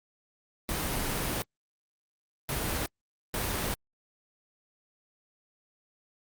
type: noise bursts at uneven times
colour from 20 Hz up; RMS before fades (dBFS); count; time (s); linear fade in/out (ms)
pink; -31; 3; 0.69-1.42 / 2.49-2.86 / 3.34-3.74; 0
effects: Opus 32 kbps